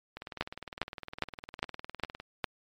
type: two click trains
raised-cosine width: 0.3 ms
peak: -12 / -24 dBFS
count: 6 / 41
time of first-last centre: 0.41-2.443 / 0.17-2.2 s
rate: 2.46 / 19.7 Hz
effects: MP3 64 kbps